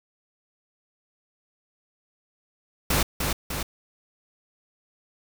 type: noise with echo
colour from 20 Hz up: pink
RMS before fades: -22 dBFS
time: 2.9-3.03 s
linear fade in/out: 5 ms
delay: 300 ms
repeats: 2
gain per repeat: -4 dB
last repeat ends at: 3.63 s
effects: none